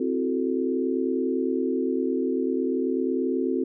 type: chord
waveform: sine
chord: F# half-diminished seventh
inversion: second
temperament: equal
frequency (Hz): 261.6 / 329.6 / 370 / 440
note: C4 / E4 / F#4 / A4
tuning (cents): 0 / 0 / 0 / 0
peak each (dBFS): -26 / -31 / -27 / -30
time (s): 0-3.64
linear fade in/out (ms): 5
effects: none